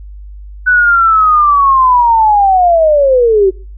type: linear sweep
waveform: sine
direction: down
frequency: 1500 to 368.8 Hz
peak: -5 dBFS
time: 0.66-3.51 s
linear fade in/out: 20 ms
effects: noise-tail reverb RT60 0.4 s tail -23 dB re dry + added 50 Hz sine -27 dBFS peak until 3.77 s